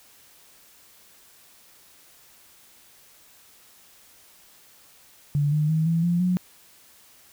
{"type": "tone with pitch steps", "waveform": "sine", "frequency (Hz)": [145, 151.59, 158.49, 165.7, 173.23, 181.11], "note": ["D3", "D#3", "D#3", "E3", "F3", "F#3"], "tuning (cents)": [-22, -45, 32, 9, -14, -37], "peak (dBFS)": -19, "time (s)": [5.35, 6.37], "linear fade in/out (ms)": 0, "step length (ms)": 170, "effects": ["white hiss -54 dBFS RMS until 7.32 s"]}